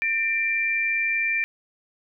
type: tone pair together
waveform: sine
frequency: 1807.6 / 2361 Hz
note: A6 / D7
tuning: +46 / +9 cents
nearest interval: perfect fourth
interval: 463 cents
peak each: -27 / -22 dBFS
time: 0.02-1.44 s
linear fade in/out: 0 ms
effects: none